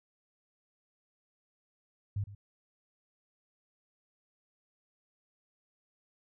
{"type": "tone with echo", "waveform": "sine", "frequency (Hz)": 101.1, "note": "G#2", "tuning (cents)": -46, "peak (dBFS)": -30, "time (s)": [2.16, 2.24], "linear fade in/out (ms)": 5, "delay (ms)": 110, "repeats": 1, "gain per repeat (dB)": -15, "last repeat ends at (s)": 2.35, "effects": []}